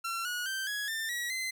sawtooth tone with pitch steps, 1358 / 1455.5 / 1559.9 / 1671.9 / 1791.9 / 1920.5 / 2058 Hz, F6 / F#6 / G6 / G#6 / A6 / B6 / C7, -49 / -29 / -9 / +11 / +31 / -49 / -29 cents, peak -29 dBFS, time 0.04-1.51 s, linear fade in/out 10 ms, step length 210 ms, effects none

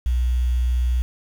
sine tone with quantisation, 61.4 Hz, B1, 9 cents flat, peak -17 dBFS, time 0.06-1.02 s, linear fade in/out 0 ms, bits 7, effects none

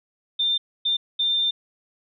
sine tone bursts at uneven times, 3594 Hz, A7, 36 cents sharp, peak -19 dBFS, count 3, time 0.39-0.58 / 0.85-0.97 / 1.19-1.51 s, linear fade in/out 10 ms, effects none

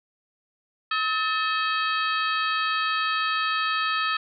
harmonic tone with a mistuned harmonic, 641 Hz, E5, 49 cents flat, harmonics 2 / 3 / 4 / 5 / 6 / 7, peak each -25 / -29 / -31 / -33 / -35 / -36 dBFS, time 0.91-4.17 s, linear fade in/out 5 ms, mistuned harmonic 3, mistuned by -140 cents, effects none

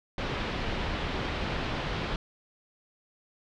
pink low-pass noise, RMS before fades -32 dBFS, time 0.18-2.16 s, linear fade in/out 2 ms, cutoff 3900 Hz, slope 24 dB/octave, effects none

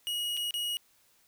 45% pulse tone with dropouts, 2897 Hz, F#7, 37 cents flat, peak -30 dBFS, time 0.07-0.77 s, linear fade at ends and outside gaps 0 ms, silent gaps 0.368-0.373 / 0.508-0.54 s, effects white hiss -66 dBFS RMS until 1.27 s

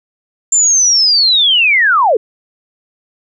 sine linear sweep, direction down, 7310 to 392 Hz, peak -7 dBFS, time 0.52-2.17 s, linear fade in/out 5 ms, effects none

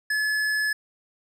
triangle tone with tanh clipping, 1714 Hz, A6, 46 cents flat, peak -24 dBFS, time 0.1-0.73 s, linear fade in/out 5 ms, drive 18 dB, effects none

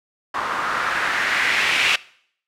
blue noise with low-pass filter sweep, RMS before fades -21 dBFS, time 0.34-1.96 s, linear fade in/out 5 ms, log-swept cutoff 1100 to 2600 Hz, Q 2.6, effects noise-tail reverb RT60 0.6 s tail -21 dB re dry

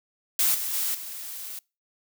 blue noise with level steps, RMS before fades -22 / -30 / -27 / -37 dBFS, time 0.39-1.59 s, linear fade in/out 2 ms, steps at 0.54 / 0.73 / 0.94 s, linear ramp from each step 10 ms, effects noise-tail reverb RT60 0.3 s tail -26 dB re dry

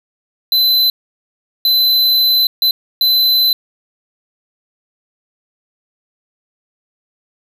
square tone bursts at uneven times, 4034 Hz, B7, 36 cents sharp, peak -10 dBFS, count 4, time 0.52-0.9 / 1.65-2.47 / 2.62-2.71 / 3.01-3.53 s, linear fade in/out 2 ms, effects 8-bit

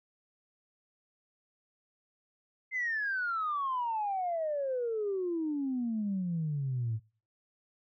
sine exponential sweep, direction down, 2093 to 106.8 Hz, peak -29 dBFS, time 2.71-7 s, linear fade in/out 50 ms, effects noise-tail reverb RT60 0.4 s tail -24 dB re dry + tanh soft clip ceiling -25 dBFS

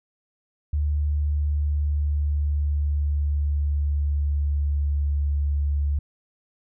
sine tone with pitch glide, 73.9 to 72 Hz, D2 to D2, +11 to -34 cents, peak -20 dBFS, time 0.73-5.99 s, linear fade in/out 5 ms, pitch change -45 cents, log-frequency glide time 0.94-5.21 s, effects none

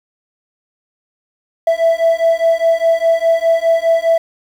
triangle beating tone pair, 659.3 / 664.2 Hz, E5 / E5, 0 / +13 cents, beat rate 4.9 Hz, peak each -11 dBFS, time 1.67-4.18 s, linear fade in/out 5 ms, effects tanh soft clip ceiling -3 dBFS + 7-bit

